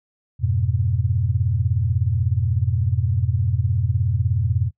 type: chord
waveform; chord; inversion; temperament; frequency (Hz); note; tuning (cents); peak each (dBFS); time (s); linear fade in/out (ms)
sine; F diminished; none; equal; 87.31 / 103.83 / 123.47; F2 / Ab2 / Cb3; 0 / 0 / 0; -22 / -22 / -22; 0.39-4.71; 50
effects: noise-tail reverb RT60 0.1 s tail -21 dB re dry